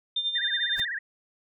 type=tone with tremolo; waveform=sine; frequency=3600 Hz; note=A7; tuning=39 cents sharp; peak=-23 dBFS; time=0.16-0.85 s; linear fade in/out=5 ms; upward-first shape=sine; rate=11 Hz; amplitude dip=65%
type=tone with vibrato; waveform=sine; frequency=1757 Hz; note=A6; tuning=3 cents flat; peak=-29 dBFS; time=0.35-0.99 s; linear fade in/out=10 ms; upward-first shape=sine; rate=16 Hz; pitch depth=180 cents each way
type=noise with exponential growth; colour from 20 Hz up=pink; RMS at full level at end=-34 dBFS; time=0.73-0.8 s; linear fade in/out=0 ms; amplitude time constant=15 ms
effects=none